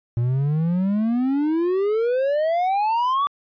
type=exponential sweep; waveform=triangle; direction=up; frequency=115.9 to 1166 Hz; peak=-16 dBFS; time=0.17-3.27 s; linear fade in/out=0 ms; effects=resampled to 11025 Hz